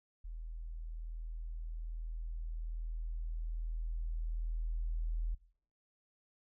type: tone with level ramp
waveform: sine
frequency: 40.6 Hz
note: E1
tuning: 26 cents flat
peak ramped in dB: -41 to -32 dBFS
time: 0.24-5.35 s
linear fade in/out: 10 ms
effects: noise-tail reverb RT60 0.6 s tail -21 dB re dry